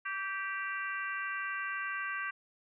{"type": "harmonic tone with a mistuned harmonic", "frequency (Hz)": 392, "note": "G4", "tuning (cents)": 0, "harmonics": [3, 4, 5, 6, 7], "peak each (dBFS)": [-40, -37, -41, -46, -45], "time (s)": [0.05, 2.31], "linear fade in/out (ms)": 10, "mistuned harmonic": 3, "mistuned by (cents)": -33, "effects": []}